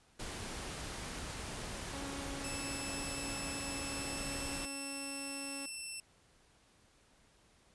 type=noise; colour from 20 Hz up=pink; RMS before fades=-43 dBFS; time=0.19-4.66 s; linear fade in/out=10 ms
type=tone; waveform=sawtooth; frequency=277.2 Hz; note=C#4; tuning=in tune; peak=-40 dBFS; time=1.93-5.66 s; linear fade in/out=5 ms
type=tone with pitch glide; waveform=5% pulse; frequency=2637 to 2683 Hz; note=E7 to E7; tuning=0 to +30 cents; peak=-32 dBFS; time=2.44-6 s; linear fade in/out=2 ms; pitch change=+30 cents; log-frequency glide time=3.78-4.91 s
effects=pink hiss -67 dBFS RMS until 7.74 s + resampled to 24000 Hz